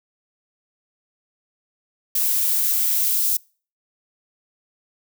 violet noise with high-pass filter sweep, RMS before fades -20 dBFS, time 2.15-3.37 s, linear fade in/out 5 ms, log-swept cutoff 240 to 4600 Hz, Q 0.98, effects noise-tail reverb RT60 0.4 s tail -26 dB re dry

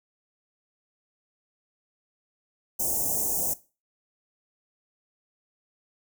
white band-stop noise, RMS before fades -27 dBFS, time 2.79-3.54 s, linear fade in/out 10 ms, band 830 to 6200 Hz, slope 48 dB/octave, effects noise-tail reverb RT60 0.3 s tail -17 dB re dry

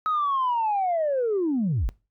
sine linear sweep, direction down, 1282 to 33.47 Hz, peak -20 dBFS, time 0.06-1.89 s, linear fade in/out 0 ms, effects noise-tail reverb RT60 0.3 s tail -23 dB re dry + tanh soft clip ceiling -18 dBFS

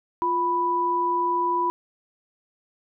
sine tone pair together, 349.2 / 987.7 Hz, F4 / B5, 0 / 0 cents, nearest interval octave + tritone, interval 1800 cents, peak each -28 / -21 dBFS, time 0.22-1.7 s, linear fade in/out 0 ms, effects none

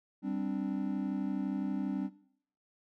triangle chord, G suspended fourth, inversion none, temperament equal, 196 / 261.6 / 293.7 Hz, G3 / C4 / D4, 0 / 0 / 0 cents, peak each -34 dBFS, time 0.22-2.1 s, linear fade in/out 50 ms, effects noise-tail reverb RT60 0.6 s tail -18 dB re dry

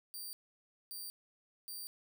10% pulse tone bursts, 4680 Hz, D8, 7 cents flat, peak -36 dBFS, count 3, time 0.14-1.87 s, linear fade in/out 0 ms, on 190 ms, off 580 ms, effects none

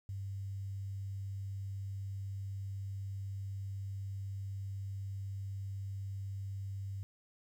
sine tone with quantisation, 98 Hz, G2, in tune, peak -38 dBFS, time 0.09-7.03 s, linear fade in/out 0 ms, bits 11, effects none

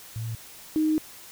sine tone pair in turn, 113.3 / 311 Hz, A#2 / D#4, -49 / -1 cents, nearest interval octave + perfect fourth, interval 1748 cents, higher second, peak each -29 / -20 dBFS, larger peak second, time 0.16-0.35 / 0.76-0.98 s, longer second, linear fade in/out 0 ms, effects white hiss -46 dBFS RMS until 1.31 s

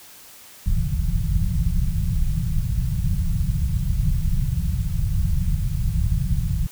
pink low-pass noise, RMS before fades -21 dBFS, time 0.66-6.67 s, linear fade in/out 5 ms, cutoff 180 Hz, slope 96 dB/octave, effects white hiss -45 dBFS RMS until 6.71 s

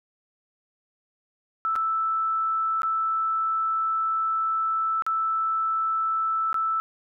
sine tone with dropouts, 1318.5 Hz, E6, in tune, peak -22 dBFS, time 1.65-6.8 s, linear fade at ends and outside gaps 0 ms, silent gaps 1.755-1.761 / 2.819-2.832 / 5.022-5.065 / 6.529-6.543 s, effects none

